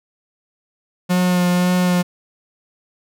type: tone with vibrato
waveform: 45% pulse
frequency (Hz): 179.4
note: F3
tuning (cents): +47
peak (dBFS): -14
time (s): 1.09-2.03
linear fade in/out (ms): 20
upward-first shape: sine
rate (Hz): 1.9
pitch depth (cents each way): 16
effects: none